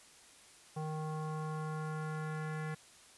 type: tone with low-pass filter sweep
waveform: square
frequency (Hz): 155.56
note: D#3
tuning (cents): 0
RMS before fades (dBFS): -39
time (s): 0.76-2.75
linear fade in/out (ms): 10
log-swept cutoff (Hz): 900 to 1800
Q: 2.7
effects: white hiss -59 dBFS RMS until 3.17 s + resampled to 24000 Hz